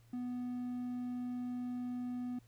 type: tone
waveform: triangle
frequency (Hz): 246.9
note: B3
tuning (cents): 0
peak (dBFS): -35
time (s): 0.13-2.39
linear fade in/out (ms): 5
effects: added 116 Hz sine -61 dBFS peak until 2.47 s + pink hiss -71 dBFS RMS until 2.47 s